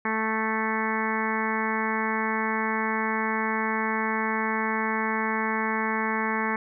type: harmonic tone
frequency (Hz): 220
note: A3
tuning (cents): 0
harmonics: 1 / 2 / 3 / 4 / 5 / 6 / 7 / 8 / 9 / 10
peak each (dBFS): -30 / -33 / -42 / -31 / -32 / -37 / -36 / -32 / -35 / -35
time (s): 0.05-6.56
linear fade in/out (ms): 2
effects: none